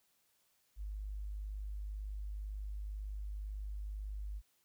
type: tone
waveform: sine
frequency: 51 Hz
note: G#1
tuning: 31 cents flat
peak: -39 dBFS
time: 0.76-4.42 s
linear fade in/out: 50 ms
effects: white hiss -75 dBFS RMS until 4.64 s